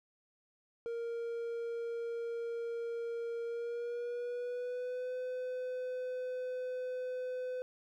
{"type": "tone with pitch glide", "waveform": "triangle", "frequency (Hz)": [466.2, 505.5], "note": ["A#4", "B4"], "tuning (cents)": [0, 40], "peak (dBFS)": -34, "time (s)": [0.86, 7.62], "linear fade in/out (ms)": 0, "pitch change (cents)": 140, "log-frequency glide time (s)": [3.45, 5.15], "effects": []}